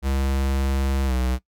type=tone with pitch glide; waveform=square; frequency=67.5 to 63.34 Hz; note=C#2 to B1; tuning=-45 to +44 cents; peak=-21 dBFS; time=0.02-1.39 s; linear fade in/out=50 ms; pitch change=-111 cents; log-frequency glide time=1.06-1.13 s; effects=noise-tail reverb RT60 0.1 s tail -19 dB re dry